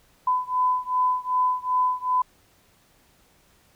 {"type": "beating tone pair", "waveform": "sine", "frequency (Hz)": [1005, 1007.6], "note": ["B5", "B5"], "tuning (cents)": [30, 34], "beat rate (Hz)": 2.6, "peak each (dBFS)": [-23, -24], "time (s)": [0.27, 2.22], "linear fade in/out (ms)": 5, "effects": ["pink hiss -60 dBFS RMS until 3.75 s"]}